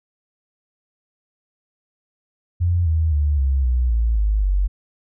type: tone with pitch steps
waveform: sine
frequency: 87.31 / 80.06 / 73.42 / 67.33 / 61.74 / 56.61 / 51.91 / 47.61 Hz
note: F2 / D#2 / D2 / C#2 / B1 / A1 / G#1 / G1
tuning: 0 / +50 / 0 / -50 / 0 / +50 / 0 / -50 cents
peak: -15 dBFS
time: 2.6-4.68 s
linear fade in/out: 20 ms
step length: 260 ms
effects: none